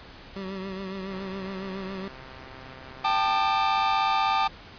25% pulse tone with vibrato, 191.6 Hz, G3, 39 cents flat, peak -29 dBFS, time 0.36-2.08 s, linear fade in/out 2 ms, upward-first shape triangle, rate 7.2 Hz, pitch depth 56 cents each way
click train, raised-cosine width 0.5 ms, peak -31 dBFS, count 299, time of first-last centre 1.11-3.385 s, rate 131 Hz
45% pulse chord, G suspended second, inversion none, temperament equal with one note detuned, 784 / 880 / 1204.2 Hz, G5 / A5 / D6, 0 / 0 / +43 cents, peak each -26 dBFS, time 3.04-4.48 s, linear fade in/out 10 ms
effects pink hiss -46 dBFS RMS until 4.78 s + resampled to 11025 Hz

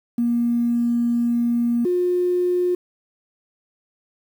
triangle tone pair in turn, 237.1 / 357.8 Hz, A#3 / F4, +30 / +42 cents, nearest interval perfect fifth, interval 712 cents, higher second, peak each -13 dBFS, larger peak neither, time 0.18-1.85 / 1.85-2.75 s, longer first, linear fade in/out 5 ms, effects tanh soft clip ceiling -15 dBFS + 8-bit

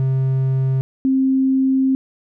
triangle / sine tone pair in turn, 132.5 / 265 Hz, C3 / C4, +22 / +22 cents, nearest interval octave, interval 1200 cents, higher second, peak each -13 dBFS, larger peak neither, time 0-0.81 / 1.05-1.95 s, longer second, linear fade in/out 0 ms, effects none

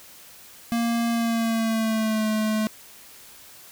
square tone with pitch glide, 233.1 to 216.2 Hz, A#3 to A3, 0 to -30 cents, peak -22 dBFS, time 0.72-2.67 s, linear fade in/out 0 ms, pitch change -130 cents, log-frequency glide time 1.1-2.27 s, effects white hiss -47 dBFS RMS until 3.71 s

